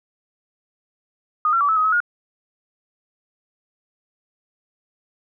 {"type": "tone with pitch steps", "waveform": "sine", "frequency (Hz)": [1234, 1358, 1150, 1305, 1259, 1286, 1431], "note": ["D#6", "F6", "D6", "E6", "D#6", "E6", "F6"], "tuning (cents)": [-15, -49, -37, -18, 20, -43, 42], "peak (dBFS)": -15, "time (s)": [1.45, 2.003], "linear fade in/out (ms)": 2, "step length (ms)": 79, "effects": []}